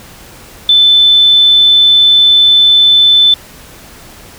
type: tone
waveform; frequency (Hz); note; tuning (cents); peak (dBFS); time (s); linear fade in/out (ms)
sine; 3520; A7; 0; -3; 0.69-3.34; 2
effects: pink hiss -35 dBFS RMS until 4.38 s